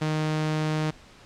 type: tone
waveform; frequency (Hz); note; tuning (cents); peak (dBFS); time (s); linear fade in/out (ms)
sawtooth; 154.9; D#3; -7; -20; 0.01-0.91; 10
effects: pink hiss -51 dBFS RMS until 1.25 s + low-pass 6000 Hz 12 dB/octave